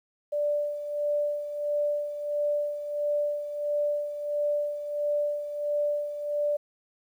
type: tone with tremolo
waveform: sine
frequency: 587.3 Hz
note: D5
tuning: in tune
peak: -23 dBFS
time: 0.32-6.57 s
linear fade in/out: 10 ms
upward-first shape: sine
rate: 1.5 Hz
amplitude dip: 65%
effects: 10-bit